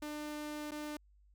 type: tone with dropouts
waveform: sawtooth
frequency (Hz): 299.4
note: D4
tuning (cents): +33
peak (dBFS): -36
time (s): 0.02-0.97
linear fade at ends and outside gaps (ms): 5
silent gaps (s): 0.71-0.717
effects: added 50 Hz sine -62 dBFS peak until 1.34 s